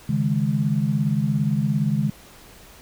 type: chord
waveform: sine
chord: C# suspended second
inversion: none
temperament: just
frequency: 138.59 / 155.92 / 207.9 Hz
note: C#3 / D#3 / G#3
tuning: 0 / +4 / +2 cents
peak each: -23 dBFS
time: 0.09-2.1 s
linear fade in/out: 5 ms
effects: pink hiss -47 dBFS RMS until 2.81 s